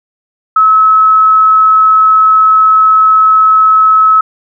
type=tone; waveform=sine; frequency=1292 Hz; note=E6; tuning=35 cents flat; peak=-3 dBFS; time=0.56-4.21 s; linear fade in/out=5 ms; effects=none